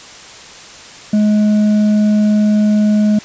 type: tone with hard clipping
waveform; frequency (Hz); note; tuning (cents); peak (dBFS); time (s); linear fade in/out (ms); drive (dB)
sine; 210.8; G#3; +26; -10; 1.13-3.19; 5; 4
effects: white hiss -35 dBFS RMS until 3.24 s + resampled to 16000 Hz